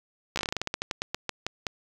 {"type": "slowing click train", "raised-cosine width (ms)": 0.2, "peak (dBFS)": -11, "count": 19, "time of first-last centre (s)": [0.36, 1.668], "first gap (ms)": 14, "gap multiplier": 1.17, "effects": ["7-bit"]}